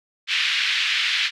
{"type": "band-pass noise", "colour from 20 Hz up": "white", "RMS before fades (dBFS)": -22, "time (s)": [0.27, 1.31], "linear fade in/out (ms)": 50, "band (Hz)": [1800, 3600], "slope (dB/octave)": 24, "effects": []}